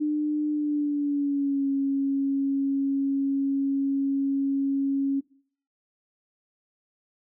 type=tone with pitch glide; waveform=sine; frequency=300 to 275.1 Hz; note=D4 to C#4; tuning=+37 to -13 cents; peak=-22 dBFS; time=0-5.21 s; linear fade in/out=20 ms; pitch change=-150 cents; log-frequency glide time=0.51-1.68 s; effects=noise-tail reverb RT60 0.5 s tail -19 dB re dry